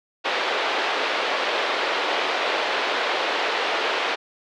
pink band-pass noise, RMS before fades -24 dBFS, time 0.24-4.16 s, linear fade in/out 20 ms, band 420 to 3900 Hz, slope 24 dB/octave, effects none

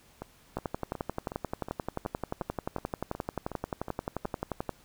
two click trains, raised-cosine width 1 ms, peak -23 / -17 dBFS, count 12 / 48, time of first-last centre 0.22-4.249 / 0.57-4.693 s, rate 2.73 / 11.4 Hz, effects pink hiss -60 dBFS RMS until 4.84 s

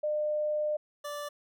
sine / 25% pulse tone pair in turn, 603 / 584.8 Hz, D5 / D5, +46 / -7 cents, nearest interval minor second, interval 53 cents, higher first, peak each -27 / -32 dBFS, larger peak first, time 0.03-0.77 / 1.04-1.29 s, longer first, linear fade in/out 10 ms, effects none

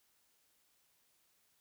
silence, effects white hiss -74 dBFS RMS until 1.6 s

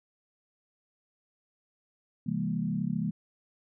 sine chord, C dominant seventh, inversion none, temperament equal with one note detuned, 130.81 / 164.81 / 200.5 / 233.1 Hz, C3 / E3 / G3 / Bb3, 0 / 0 / +39 / 0 cents, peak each -38 / -32 / -32 / -34 dBFS, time 2.26-3.11 s, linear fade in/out 10 ms, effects none

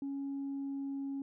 sine tone with pitch glide, 277.2 to 275.3 Hz, C#4 to C#4, 0 to -12 cents, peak -34 dBFS, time 0.02-1.22 s, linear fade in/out 2 ms, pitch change -12 cents, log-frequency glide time 0.17-1.1 s, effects tanh soft clip ceiling -33 dBFS

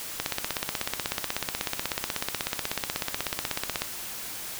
click train, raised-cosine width 0.2 ms, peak -9 dBFS, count 60, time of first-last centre 0.2-3.82 s, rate 16.3 Hz, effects white hiss -37 dBFS RMS until 4.59 s

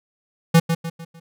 square tone with echo, 165.6 Hz, E3, 8 cents sharp, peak -10 dBFS, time 0.54-0.6 s, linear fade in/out 10 ms, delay 150 ms, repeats 4, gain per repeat -8 dB, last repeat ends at 1.2 s, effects none

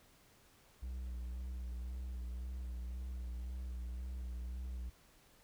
triangle tone with vibrato, 61.74 Hz, B1, in tune, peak -38 dBFS, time 0.82-4.9 s, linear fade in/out 10 ms, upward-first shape sine, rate 1.9 Hz, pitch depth 40 cents each way, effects pink hiss -66 dBFS RMS until 5.43 s

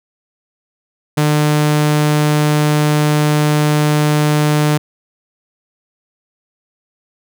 sawtooth tone, 150 Hz, D3, 37 cents sharp, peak -7 dBFS, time 1.17-4.78 s, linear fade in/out 10 ms, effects none

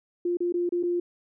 sine tone with dropouts, 350 Hz, F4, 4 cents sharp, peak -23 dBFS, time 0.25-1 s, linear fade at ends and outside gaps 5 ms, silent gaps 0.371-0.404 / 0.524-0.54 / 0.692-0.722 / 0.829-0.834 s, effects none

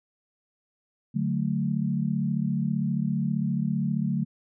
sine chord, D major, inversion none, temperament equal, 146.83 / 185 / 220 Hz, D3 / F#3 / A3, 0 / 0 / 0 cents, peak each -28 dBFS, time 1.14-4.25 s, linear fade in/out 20 ms, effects none

